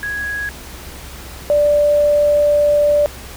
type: tone pair in turn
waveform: sine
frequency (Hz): 1661.2 / 587.3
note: G#6 / D5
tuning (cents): 0 / 0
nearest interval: octave + tritone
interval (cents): 1800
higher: first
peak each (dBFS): -20 / -10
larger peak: second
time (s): 0.03-0.49 / 1.5-3.06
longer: second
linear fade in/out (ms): 0
effects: added 65 Hz sine -35 dBFS peak until 3.36 s + pink hiss -35 dBFS RMS until 3.36 s